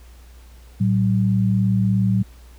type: tone pair together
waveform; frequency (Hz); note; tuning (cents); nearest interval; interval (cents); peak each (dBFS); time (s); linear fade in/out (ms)
sine; 112.97 / 190; A2 / F#3; +46 / +46; major sixth; 900; -18; 0.8-2.23; 10
effects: added 60 Hz sine -42 dBFS peak until 2.58 s + pink hiss -53 dBFS RMS until 2.58 s